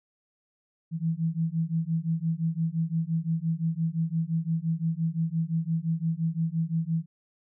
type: beating tone pair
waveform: sine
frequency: 160.8 / 166.6 Hz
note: E3 / E3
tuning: -43 / +19 cents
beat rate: 5.8 Hz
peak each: -28 dBFS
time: 0.91-7.06 s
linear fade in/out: 50 ms
effects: none